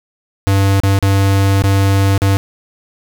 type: tone with dropouts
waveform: square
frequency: 98 Hz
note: G2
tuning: in tune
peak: -10 dBFS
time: 0.47-2.37 s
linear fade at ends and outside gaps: 0 ms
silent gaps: 0.801-0.835 / 0.989-1.026 / 1.621-1.639 / 2.178-2.219 s
effects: none